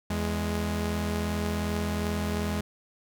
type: tone pair together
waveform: sawtooth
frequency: 82.58 / 208.1 Hz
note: E2 / G#3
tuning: +4 / +4 cents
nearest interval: octave + major third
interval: 1600 cents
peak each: -26 dBFS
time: 0.1-2.61 s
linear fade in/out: 5 ms
effects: none